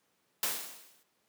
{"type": "noise with exponential decay", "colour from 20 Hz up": "white", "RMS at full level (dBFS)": -29, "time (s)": [0.43, 1.03], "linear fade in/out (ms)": 1, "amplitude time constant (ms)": 130, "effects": ["pink hiss -74 dBFS RMS until 1.28 s", "high-pass 200 Hz 12 dB/octave"]}